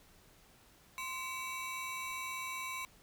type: ring-modulated tone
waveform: 35% pulse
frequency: 1655 Hz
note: G#6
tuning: 6 cents flat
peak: -34 dBFS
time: 0.98-2.85 s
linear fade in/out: 0 ms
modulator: 614 Hz
effects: pink hiss -63 dBFS RMS until 3.02 s